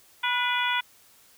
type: harmonic tone with a mistuned harmonic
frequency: 487.9 Hz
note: B4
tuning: 21 cents flat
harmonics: 2 / 3 / 4 / 5 / 6 / 7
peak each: -28 / -29 / -31 / -31 / -35 / -31 dBFS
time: 0.23-0.81 s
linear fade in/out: 10 ms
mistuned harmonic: 4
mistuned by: +48 cents
effects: white hiss -57 dBFS RMS until 1.37 s